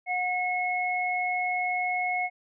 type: tone pair together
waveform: sine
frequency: 727 / 2179 Hz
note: F#5 / C#7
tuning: -31 / -30 cents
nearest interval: octave + perfect fifth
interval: 1901 cents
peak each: -28 dBFS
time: 0.06-2.3 s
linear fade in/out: 50 ms
effects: none